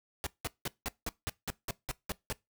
pink noise bursts, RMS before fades -35 dBFS, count 11, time 0.24-2.326 s, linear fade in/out 0 ms, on 26 ms, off 180 ms, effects noise-tail reverb RT60 0.2 s tail -22 dB re dry

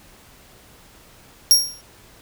sawtooth tone with exponential decay, 5588 Hz, F8, in tune, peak -4 dBFS, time 1.51-1.81 s, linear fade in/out 0 ms, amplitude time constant 64 ms, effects pink hiss -49 dBFS RMS until 2.21 s

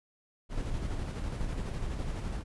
brown noise with tremolo, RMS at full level -33 dBFS, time 0.49-2.44 s, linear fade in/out 50 ms, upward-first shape square, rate 12 Hz, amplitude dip 30%, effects resampled to 24000 Hz

